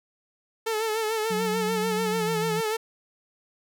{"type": "tone with vibrato", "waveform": "sawtooth", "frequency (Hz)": 439.1, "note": "A4", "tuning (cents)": -4, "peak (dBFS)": -21, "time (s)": [0.66, 2.77], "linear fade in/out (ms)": 10, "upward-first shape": "sine", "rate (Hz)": 6.8, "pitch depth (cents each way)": 54}
{"type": "tone with pitch glide", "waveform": "sine", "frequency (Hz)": [183.6, 167.39], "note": ["F#3", "E3"], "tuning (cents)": [-13, 27], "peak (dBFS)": -29, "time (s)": [1.3, 2.61], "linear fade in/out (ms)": 10, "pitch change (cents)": -160, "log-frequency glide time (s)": [2.1, 2.32]}
{"effects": []}